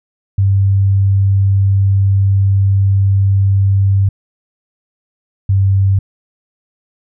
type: tone pair in turn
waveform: sine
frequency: 98 / 97.32 Hz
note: G2 / G2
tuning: 0 / -12 cents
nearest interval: unison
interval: 12 cents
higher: first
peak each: -8 / -8 dBFS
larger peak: neither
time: 0.38-4.09 / 5.49-5.99 s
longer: first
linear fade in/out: 5 ms
effects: none